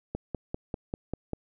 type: click train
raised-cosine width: 2 ms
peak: -18 dBFS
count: 7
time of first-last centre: 0.15-1.333 s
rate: 5.07 Hz
effects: none